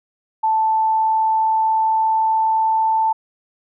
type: tone with pitch glide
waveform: sine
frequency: 880 to 885.1 Hz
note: A5 to A5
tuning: 0 to +10 cents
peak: -14 dBFS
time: 0.43-3.13 s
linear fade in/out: 10 ms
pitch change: +10 cents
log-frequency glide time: 0.67-2.87 s
effects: none